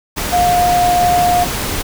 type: tone in noise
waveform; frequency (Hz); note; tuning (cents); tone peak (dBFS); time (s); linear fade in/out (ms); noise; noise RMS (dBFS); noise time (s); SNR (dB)
sine; 710; F5; +28; -10; 0.32-1.45; 20; pink; -20; 0.16-1.83; +7
effects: none